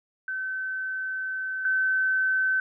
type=tone pair in turn; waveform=sine; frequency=1531 / 1531 Hz; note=G6 / G6; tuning=-41 / -41 cents; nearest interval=unison; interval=0 cents; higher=neither; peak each=-28 / -21 dBFS; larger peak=second; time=0.28-1.65 / 1.65-2.6 s; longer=first; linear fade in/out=2 ms; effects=none